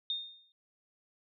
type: tone with exponential decay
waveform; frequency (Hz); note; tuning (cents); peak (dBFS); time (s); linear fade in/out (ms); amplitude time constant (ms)
sine; 3661; A#7; -32; -29; 0.1-0.52; 1; 90
effects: none